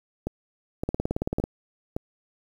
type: two click trains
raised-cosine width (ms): 2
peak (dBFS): -12 / -14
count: 11 / 4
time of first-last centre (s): 0.89-1.439 / 0.27-1.965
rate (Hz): 18.2 / 1.77
effects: 8-bit